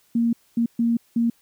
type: tone bursts at uneven times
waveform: sine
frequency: 233.1 Hz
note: A#3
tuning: in tune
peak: -17 dBFS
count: 4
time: 0.15-0.33 / 0.57-0.66 / 0.79-0.97 / 1.16-1.3 s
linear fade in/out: 5 ms
effects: white hiss -61 dBFS RMS until 1.41 s